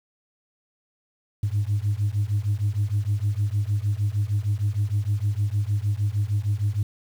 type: beating tone pair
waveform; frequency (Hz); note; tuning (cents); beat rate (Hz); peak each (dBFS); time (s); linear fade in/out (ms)
sine; 99.7 / 106.2; G2 / G#2; +30 / +39; 6.5; -23; 1.43-6.83; 5
effects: tanh soft clip ceiling -16 dBFS + 8-bit